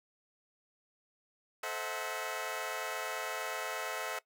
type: chord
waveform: 15% pulse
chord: F# half-diminished seventh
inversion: first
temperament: equal with one note detuned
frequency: 440 / 523.3 / 645.7 / 740 Hz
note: A4 / C5 / E5 / F#5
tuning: 0 / 0 / -36 / 0 cents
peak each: -36 / -36 / -34 / -36 dBFS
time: 1.63-4.19 s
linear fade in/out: 5 ms
effects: noise-tail reverb RT60 0.1 s tail -19 dB re dry